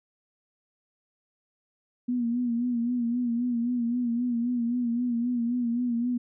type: tone with vibrato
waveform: sine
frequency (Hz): 240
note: B3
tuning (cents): -49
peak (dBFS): -24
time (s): 2.08-6.18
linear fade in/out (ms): 10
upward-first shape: sine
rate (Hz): 3.8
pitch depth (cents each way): 60
effects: none